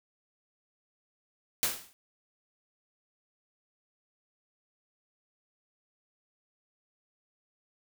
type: noise with exponential decay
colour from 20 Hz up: white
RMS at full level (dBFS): -25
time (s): 1.63-1.93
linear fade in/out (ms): 0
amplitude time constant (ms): 65
effects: none